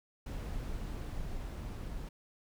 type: noise with level ramp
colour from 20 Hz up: brown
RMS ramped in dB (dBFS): -38 to -41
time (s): 0.26-2.09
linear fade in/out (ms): 5
effects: none